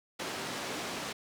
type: band-pass noise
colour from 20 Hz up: pink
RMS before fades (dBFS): -38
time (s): 0.19-1.13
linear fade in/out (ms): 10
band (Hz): 220 to 7000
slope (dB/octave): 12
effects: none